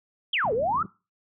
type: exponential two-way sweep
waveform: sine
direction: down then up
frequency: 3424 to 414.7 to 1380 Hz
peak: -22 dBFS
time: 0.33-0.83 s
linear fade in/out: 5 ms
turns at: 0.53 s
type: low-pass noise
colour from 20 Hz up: white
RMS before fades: -39 dBFS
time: 0.44-0.86 s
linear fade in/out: 2 ms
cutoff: 260 Hz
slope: 24 dB/octave
effects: noise-tail reverb RT60 0.3 s tail -21 dB re dry + high-pass 80 Hz 12 dB/octave